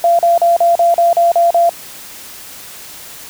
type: tone bursts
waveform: sine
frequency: 685 Hz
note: F5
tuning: 34 cents flat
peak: -7 dBFS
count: 9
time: 0.04-1.694 s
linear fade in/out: 2 ms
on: 150 ms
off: 38 ms
effects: white hiss -33 dBFS RMS until 3.29 s